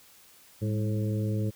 harmonic tone with a mistuned harmonic, 107.7 Hz, A2, 37 cents flat, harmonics 1 / 2 / 3 / 4 / 5, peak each -27 / -33 / -37 / -39 / -41 dBFS, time 0.61-1.51 s, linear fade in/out 20 ms, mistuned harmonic 2, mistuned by -78 cents, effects white hiss -56 dBFS RMS until 1.55 s

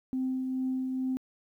sine tone with tremolo, 259.5 Hz, C4, 14 cents flat, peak -26 dBFS, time 0.13-1.17 s, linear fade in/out 0 ms, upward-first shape triangle, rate 2.3 Hz, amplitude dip 35%, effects tanh soft clip ceiling -23 dBFS + 11-bit

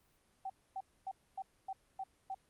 sine tone bursts, 770 Hz, G5, 31 cents flat, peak -38 dBFS, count 7, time 0.45-2.346 s, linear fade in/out 5 ms, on 48 ms, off 260 ms, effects pink hiss -72 dBFS RMS until 2.49 s + Opus 32 kbps

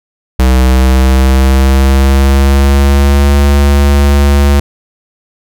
square tone with pitch glide, 64.2 to 70.82 Hz, C2 to C#2, -32 to +38 cents, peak -5 dBFS, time 0.39-4.6 s, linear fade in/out 5 ms, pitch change +170 cents, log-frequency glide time 0.61-3.37 s, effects none

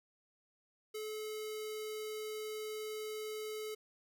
square tone with notch filter, 430.2 Hz, A4, 39 cents flat, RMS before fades -42 dBFS, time 0.94-3.75 s, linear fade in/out 10 ms, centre 900 Hz, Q 0.6, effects none

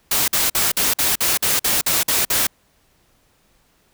white noise bursts, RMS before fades -18 dBFS, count 11, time 0.11-2.47 s, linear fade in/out 5 ms, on 170 ms, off 49 ms, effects pink hiss -60 dBFS RMS until 3.93 s

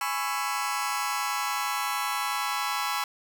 sawtooth chord, C# minor seventh, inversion second, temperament just, 831.5 / 997.9 / 1108.7 / 1330.5 Hz, G#5 / B5 / C#6 / E6, +2 / +18 / 0 / +16 cents, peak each -29 dBFS, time 0.01-3.04 s, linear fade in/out 2 ms, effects 9-bit

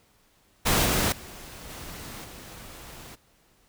pink noise with level steps, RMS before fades -22 / -24 / -43 / -40 / -44 dBFS, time 0.65-3.16 s, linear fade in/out 20 ms, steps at 0.85 / 1.12 / 1.69 / 2.24 s, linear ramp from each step 2 ms, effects pink hiss -63 dBFS RMS until 3.68 s

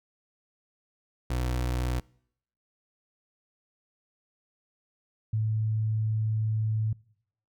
30% pulse / sine tone pair in turn, 61.74 / 109.25 Hz, B1 / A2, 0 / -12 cents, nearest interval minor seventh, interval 988 cents, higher second, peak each -24 dBFS, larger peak neither, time 1.3-2 / 5.33-6.93 s, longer second, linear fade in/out 5 ms, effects noise-tail reverb RT60 0.7 s tail -25 dB re dry

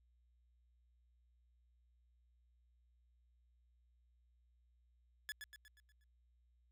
sawtooth tone with echo, 1710 Hz, A6, 50 cents flat, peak -38 dBFS, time 5.29-5.32 s, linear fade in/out 0 ms, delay 120 ms, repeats 6, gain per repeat -6 dB, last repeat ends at 6.04 s, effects added 60 Hz sine -70 dBFS peak until 6.71 s

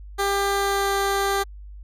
15% pulse tone with pitch glide, 397.9 to 395.6 Hz, G4 to G4, +26 to +16 cents, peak -14 dBFS, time 0.18-1.44 s, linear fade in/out 20 ms, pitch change -10 cents, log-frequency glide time 0.56-0.94 s, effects added 50 Hz sine -37 dBFS peak until 1.83 s + resampled to 32000 Hz

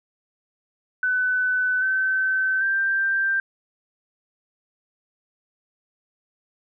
sine tone with pitch steps, 1504 / 1535 / 1576 Hz, F#6 / G6 / G6, +28 / -37 / +9 cents, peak -19 dBFS, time 1.03-3.4 s, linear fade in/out 2 ms, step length 790 ms, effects none

